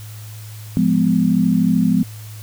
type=chord; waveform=sine; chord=F diminished; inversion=none; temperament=equal with one note detuned; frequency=174.61 / 207.7 / 251 Hz; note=F3 / Ab3 / Cb4; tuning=0 / 0 / +28 cents; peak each=-17 dBFS; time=0.77-2.03 s; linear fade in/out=0 ms; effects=added 107 Hz sine -32 dBFS peak until 2.42 s + white hiss -42 dBFS RMS until 2.42 s